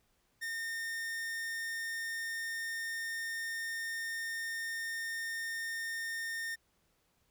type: tone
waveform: 45% pulse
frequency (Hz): 1824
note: A#6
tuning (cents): -38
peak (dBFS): -36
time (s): 0.41-6.56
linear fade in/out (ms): 20
effects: pink hiss -74 dBFS RMS until 7.3 s